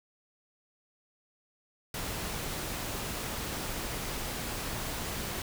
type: noise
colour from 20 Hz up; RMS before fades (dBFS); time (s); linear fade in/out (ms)
pink; -36; 1.94-5.42; 2
effects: none